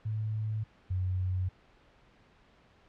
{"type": "tone pair in turn", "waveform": "sine", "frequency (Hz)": [108.4, 92.24], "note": ["A2", "F#2"], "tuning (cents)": [-25, -5], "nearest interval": "minor third", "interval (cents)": 280, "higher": "first", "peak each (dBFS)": [-30, -28], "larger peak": "second", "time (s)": [[0.05, 0.64], [0.9, 1.49]], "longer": "neither", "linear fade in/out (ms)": 10, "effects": ["pink hiss -62 dBFS RMS until 2.88 s", "low-pass 3000 Hz 12 dB/octave"]}